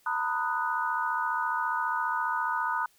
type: chord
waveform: sine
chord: B major seventh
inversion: third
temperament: equal with one note detuned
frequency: 913.1 / 987.8 / 1244.5 / 1480 Hz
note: A#5 / B5 / D#6 / F#6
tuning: -36 / 0 / 0 / 0 cents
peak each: -32 dBFS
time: 0.06-2.86 s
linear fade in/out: 5 ms
effects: white hiss -64 dBFS RMS until 2.98 s